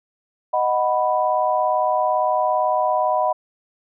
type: chord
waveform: sine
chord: B major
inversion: first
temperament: equal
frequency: 622.3 / 740 / 987.8 Hz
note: D#5 / F#5 / B5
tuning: 0 / 0 / 0 cents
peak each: -21 dBFS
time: 0.53-3.33 s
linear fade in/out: 10 ms
effects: none